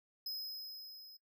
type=tone with level ramp; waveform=square; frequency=5090 Hz; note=D#8; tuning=39 cents sharp; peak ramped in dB=-38 to -53 dBFS; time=0.26-1.17 s; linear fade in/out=5 ms; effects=noise-tail reverb RT60 0.1 s tail -22 dB re dry